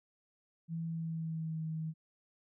sine tone with pitch glide, 164.81 to 159.01 Hz, E3 to D#3, 0 to +38 cents, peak -35 dBFS, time 0.68-1.94 s, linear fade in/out 50 ms, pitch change -62 cents, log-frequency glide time 0.85-1.64 s, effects none

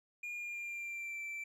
triangle tone with pitch glide, 2424 to 2336 Hz, D#7 to D7, -46 to -10 cents, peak -38 dBFS, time 0.23-1.44 s, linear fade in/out 5 ms, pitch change -64 cents, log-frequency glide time 0.34-1.22 s, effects none

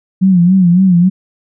sine tone with vibrato, 181.5 Hz, F#3, 33 cents flat, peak -5 dBFS, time 0.21-1.1 s, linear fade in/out 20 ms, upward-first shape sine, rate 3.6 Hz, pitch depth 100 cents each way, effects none

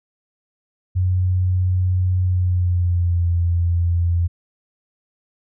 sine tone with pitch glide, 91.6 to 85.96 Hz, F#2 to F2, -17 to -27 cents, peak -15 dBFS, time 0.95-4.28 s, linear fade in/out 20 ms, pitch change -110 cents, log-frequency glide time 2.23-3.29 s, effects none

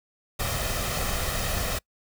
pink noise with comb filter, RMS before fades -28 dBFS, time 0.39-1.79 s, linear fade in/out 10 ms, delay 1.6 ms, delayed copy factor +0.55, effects noise-tail reverb RT60 0.1 s tail -25 dB re dry

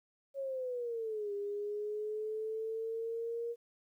sine linear two-way sweep, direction down then up, 554.4 to 403.5 to 471.4 Hz, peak -35 dBFS, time 0.34-3.56 s, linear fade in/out 50 ms, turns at 1.33 s, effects 12-bit

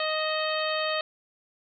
harmonic tone with a mistuned harmonic, 622.3 Hz, D#5, in tune, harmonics 1 / 2 / 3 / 4 / 5 / 6 / 7, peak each -29 / -32 / -34 / -35 / -36 / -37 / -37 dBFS, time 0-1.01 s, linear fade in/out 2 ms, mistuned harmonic 4, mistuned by +57 cents, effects none

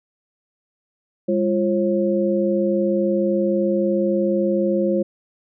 sine tone cluster, 202.8 / 346.5 / 540 Hz, G#3 / F4 / C#5, -41 / -14 / -45 cents, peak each -21 dBFS, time 1.28-5.03 s, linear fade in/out 10 ms, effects none

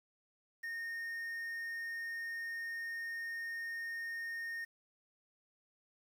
triangle tone with quantisation, 1840 Hz, A#6, 23 cents flat, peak -37 dBFS, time 0.63-4.65 s, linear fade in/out 10 ms, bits 10, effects none

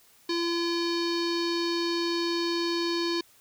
square tone with low-pass filter, 340.5 Hz, F4, 44 cents flat, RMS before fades -28 dBFS, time 0.29-3.21 s, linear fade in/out 5 ms, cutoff 4500 Hz, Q 5.8, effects white hiss -59 dBFS RMS until 3.4 s

